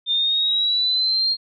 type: linear sweep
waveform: sine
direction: up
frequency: 3593 to 4239 Hz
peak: -17 dBFS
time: 0.06-1.37 s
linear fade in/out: 50 ms
effects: none